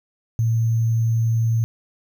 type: tone with sample-and-hold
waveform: sine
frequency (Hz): 113.9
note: A#2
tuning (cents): -40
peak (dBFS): -16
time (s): 0.39-1.64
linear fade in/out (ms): 0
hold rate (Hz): 6300
effects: none